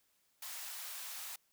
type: high-pass noise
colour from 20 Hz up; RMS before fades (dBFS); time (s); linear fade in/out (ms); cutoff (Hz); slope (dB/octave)
white; -45; 0.42-1.36; 5; 700; 24
effects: white hiss -75 dBFS RMS until 1.52 s